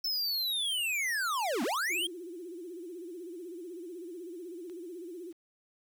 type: linear two-way sweep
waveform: square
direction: down then up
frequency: 5330 to 207.7 to 3286 Hz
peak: -30 dBFS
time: 0.04-2.07 s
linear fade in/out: 5 ms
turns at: 1.63 s
type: tone with vibrato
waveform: sine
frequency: 348.2 Hz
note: F4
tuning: 5 cents flat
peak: -40 dBFS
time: 1.89-5.33 s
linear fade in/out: 20 ms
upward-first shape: sine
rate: 16 Hz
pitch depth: 120 cents each way
type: click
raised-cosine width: 0.2 ms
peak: -39 dBFS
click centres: 4.698 s
effects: 10-bit